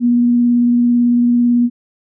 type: tone with vibrato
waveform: sine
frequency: 240.7 Hz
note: B3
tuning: 44 cents flat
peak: -9 dBFS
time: 0-1.7 s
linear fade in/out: 50 ms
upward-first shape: sine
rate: 18 Hz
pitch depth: 12 cents each way
effects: none